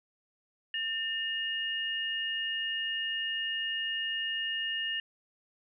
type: tone pair together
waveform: sine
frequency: 1800 / 2852 Hz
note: A6 / F7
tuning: +39 / +36 cents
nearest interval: minor sixth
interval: 797 cents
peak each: -35 / -32 dBFS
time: 0.74-5 s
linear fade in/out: 2 ms
effects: none